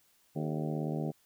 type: harmonic tone with a mistuned harmonic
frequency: 77 Hz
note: D#2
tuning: 17 cents flat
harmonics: 2 / 3 / 4 / 5 / 6 / 7 / 8 / 9 / 10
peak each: -34 / -38 / -40 / -42 / -44 / -45 / -46 / -47 / -48 dBFS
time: 0.35-1.12 s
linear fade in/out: 20 ms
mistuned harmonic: 6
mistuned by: -96 cents
effects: white hiss -68 dBFS RMS until 1.25 s